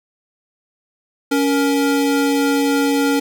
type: tone pair together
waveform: square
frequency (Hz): 280 / 467.8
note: C#4 / A#4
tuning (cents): +18 / +6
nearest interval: major sixth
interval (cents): 888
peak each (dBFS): -16 / -21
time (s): 1.31-3.2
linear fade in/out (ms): 10
effects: none